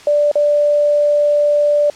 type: tone with dropouts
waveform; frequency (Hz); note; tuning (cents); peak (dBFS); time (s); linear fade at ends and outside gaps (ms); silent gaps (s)
sine; 587.3; D5; 0; -10; 0.07-1.9; 2; 0.315-0.355
effects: white hiss -40 dBFS RMS until 1.95 s + low-pass 6000 Hz 12 dB/octave